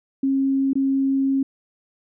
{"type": "tone with dropouts", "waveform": "sine", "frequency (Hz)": 270.6, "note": "C#4", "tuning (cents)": -42, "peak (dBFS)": -17, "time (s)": [0.23, 1.43], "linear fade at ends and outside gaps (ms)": 5, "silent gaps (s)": [0.733, 0.754], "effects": []}